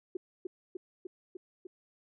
sine tone with echo, 367.1 Hz, F#4, 14 cents flat, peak -31 dBFS, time 0.15-0.17 s, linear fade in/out 5 ms, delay 300 ms, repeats 5, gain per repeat -2 dB, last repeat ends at 1.67 s, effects none

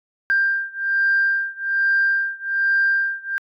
sine beating tone pair, 1587 / 1588.2 Hz, G6 / G6, +21 / +22 cents, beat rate 1.2 Hz, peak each -19 / -20 dBFS, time 0.3-3.38 s, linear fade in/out 0 ms, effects tanh soft clip ceiling -10 dBFS

